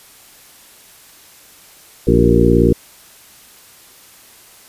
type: harmonic tone with a mistuned harmonic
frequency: 58.27 Hz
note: A#1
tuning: in tune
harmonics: 1 / 2 / 3 / 4 / 5 / 6 / 7 / 8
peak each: -17 / -17 / -17 / -17 / -17 / -17 / -17 / -17 dBFS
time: 2.07-2.73 s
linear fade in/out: 5 ms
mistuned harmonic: 7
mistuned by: -78 cents
effects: white hiss -44 dBFS RMS until 4.68 s + resampled to 32000 Hz